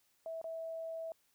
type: tone with dropouts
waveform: sine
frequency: 653 Hz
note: E5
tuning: 17 cents flat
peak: -39 dBFS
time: 0.26-1.12 s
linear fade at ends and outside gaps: 1 ms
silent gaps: 0.415-0.442 s
effects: white hiss -74 dBFS RMS until 1.34 s

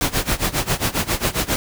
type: noise with tremolo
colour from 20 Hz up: pink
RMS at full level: -18 dBFS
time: 0.01-1.56 s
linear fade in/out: 0 ms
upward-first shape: sine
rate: 7.4 Hz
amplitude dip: 90%
effects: none

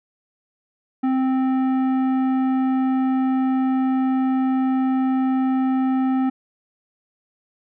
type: tone with tanh clipping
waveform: sine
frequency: 261.6 Hz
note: C4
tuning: in tune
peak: -19 dBFS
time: 1.03-6.3 s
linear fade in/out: 10 ms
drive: 12 dB
effects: none

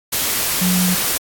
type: tone in noise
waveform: sine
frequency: 181.3 Hz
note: F#3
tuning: 35 cents flat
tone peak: -15 dBFS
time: 0.61-0.95 s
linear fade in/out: 10 ms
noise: white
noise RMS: -19 dBFS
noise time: 0.12-1.18 s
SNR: +1 dB
effects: AAC 64 kbps

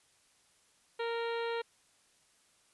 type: harmonic tone with a mistuned harmonic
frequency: 464.2 Hz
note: A#4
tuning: 7 cents flat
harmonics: 1 / 2 / 3 / 4 / 5 / 6 / 7 / 8 / 9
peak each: -34 / -40 / -44 / -46 / -48 / -50 / -51 / -52 / -53 dBFS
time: 0.99-1.62 s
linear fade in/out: 10 ms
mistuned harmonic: 8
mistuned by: +42 cents
effects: white hiss -68 dBFS RMS until 2.73 s + resampled to 24000 Hz

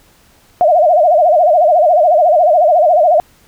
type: tone with vibrato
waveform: sine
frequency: 659.3 Hz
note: E5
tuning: in tune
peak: -6 dBFS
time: 0.61-3.2 s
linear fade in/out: 0 ms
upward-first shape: sine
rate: 14 Hz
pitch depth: 180 cents each way
effects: pink hiss -49 dBFS RMS until 3.47 s

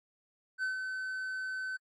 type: tone with ADSR envelope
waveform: triangle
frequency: 1523 Hz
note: F#6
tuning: 50 cents sharp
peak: -28 dBFS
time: 0.58-1.77 s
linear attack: 49 ms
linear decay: 130 ms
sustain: -5 dB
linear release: 14 ms
effects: AAC 32 kbps

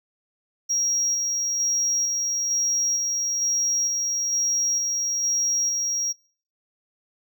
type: tone with tremolo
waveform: triangle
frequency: 5640 Hz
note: F8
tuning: 16 cents sharp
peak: -18 dBFS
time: 0.69-6.13 s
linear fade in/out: 20 ms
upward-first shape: square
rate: 1.1 Hz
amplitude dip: 30%
effects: noise-tail reverb RT60 0.5 s tail -24 dB re dry + tanh soft clip ceiling -16 dBFS

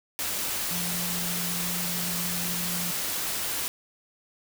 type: tone in noise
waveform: sine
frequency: 175.1 Hz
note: F3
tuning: 5 cents sharp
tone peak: -34 dBFS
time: 0.71-2.91 s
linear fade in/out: 0 ms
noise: white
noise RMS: -30 dBFS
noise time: 0.19-3.68 s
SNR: -7 dB
effects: none

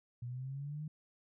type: linear sweep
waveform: sine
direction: up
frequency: 119 to 155.56 Hz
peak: -39 dBFS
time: 0.22-0.88 s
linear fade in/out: 5 ms
effects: none

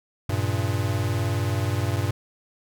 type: tone cluster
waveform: square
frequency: 96.7 / 116.1 / 136 Hz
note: G2 / A#2 / C#3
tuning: -23 / -7 / -33 cents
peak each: -26 / -27 / -33 dBFS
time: 0.29-2.11 s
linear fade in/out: 5 ms
effects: none

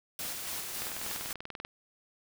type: noise with tremolo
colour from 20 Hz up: white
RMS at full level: -37 dBFS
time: 0.19-1.33 s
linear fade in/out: 2 ms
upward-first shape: square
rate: 3.6 Hz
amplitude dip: 25%
type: click train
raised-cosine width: 0.3 ms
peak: -23 dBFS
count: 18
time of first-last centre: 0.82-1.649 s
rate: 20.5 Hz
effects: none

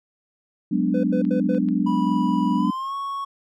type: chord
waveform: sine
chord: G# half-diminished seventh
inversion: third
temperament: equal with one note detuned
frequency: 185 / 207.7 / 248.9 / 293.7 Hz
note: F#3 / G#3 / B3 / D4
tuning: 0 / 0 / +14 / 0 cents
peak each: -24 dBFS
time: 0.71-2.71 s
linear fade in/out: 10 ms
type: tone bursts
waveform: triangle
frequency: 503 Hz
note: B4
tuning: 32 cents sharp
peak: -22 dBFS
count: 4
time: 0.94-1.585 s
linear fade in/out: 5 ms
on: 96 ms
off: 87 ms
type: clicks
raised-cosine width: 0.3 ms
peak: -30 dBFS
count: 3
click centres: 1.251 / 1.547 / 1.687 s
type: tone with pitch glide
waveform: triangle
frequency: 981 to 1107.5 Hz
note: B5 to C#6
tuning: -12 to -2 cents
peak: -24 dBFS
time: 1.86-3.25 s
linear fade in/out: 10 ms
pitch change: +210 cents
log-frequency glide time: 2.56-2.94 s
effects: none

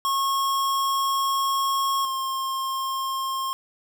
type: tone pair in turn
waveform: square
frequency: 1090 / 1068.8 Hz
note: C#6 / C6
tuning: -29 / +36 cents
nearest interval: unison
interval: 35 cents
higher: first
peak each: -22 / -26 dBFS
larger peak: first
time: 0.05-2.05 / 2.05-3.53 s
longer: first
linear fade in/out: 0 ms
effects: none

